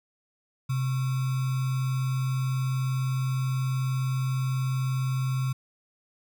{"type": "tone with sample-and-hold", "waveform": "sine", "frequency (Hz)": 130.5, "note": "C3", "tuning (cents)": -4, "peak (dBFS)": -24, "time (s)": [0.69, 5.53], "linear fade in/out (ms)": 10, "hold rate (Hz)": 1225, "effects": []}